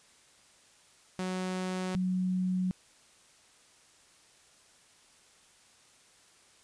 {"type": "tone pair in turn", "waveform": ["sawtooth", "sine"], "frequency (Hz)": [184.9, 184.12], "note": ["F#3", "F#3"], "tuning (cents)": [-1, -8], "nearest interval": "unison", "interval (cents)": 7, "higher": "first", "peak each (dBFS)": [-28, -27], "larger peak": "second", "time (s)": [[1.19, 1.95], [1.95, 2.71]], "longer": "neither", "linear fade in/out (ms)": 0, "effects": ["white hiss -61 dBFS RMS until 6.63 s", "resampled to 22050 Hz"]}